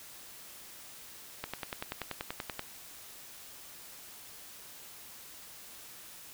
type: click train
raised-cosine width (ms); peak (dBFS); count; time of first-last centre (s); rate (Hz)
0.3; -19; 13; 1.44-2.594; 10.4
effects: white hiss -50 dBFS RMS until 6.33 s